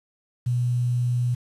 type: tone with quantisation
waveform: sine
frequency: 122.3 Hz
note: B2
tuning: 16 cents flat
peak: -20 dBFS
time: 0.46-1.35 s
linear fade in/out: 10 ms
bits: 8
effects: resampled to 32000 Hz